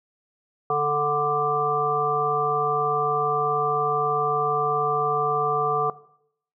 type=harmonic tone; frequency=147.2 Hz; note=D3; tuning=4 cents sharp; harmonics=1 / 3 / 5 / 7 / 8; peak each=-34 / -25 / -25 / -34 / -24 dBFS; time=0.7-5.9 s; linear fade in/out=2 ms; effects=noise-tail reverb RT60 0.7 s tail -18 dB re dry